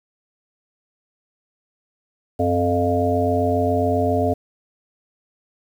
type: harmonic tone with a mistuned harmonic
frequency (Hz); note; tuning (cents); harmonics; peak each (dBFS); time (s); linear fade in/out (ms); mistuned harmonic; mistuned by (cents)
87.4; F2; +2; 1 / 3 / 5 / 7 / 8; -23 / -23 / -23 / -23 / -23; 2.39-4.34; 10; 1; +120
effects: 8-bit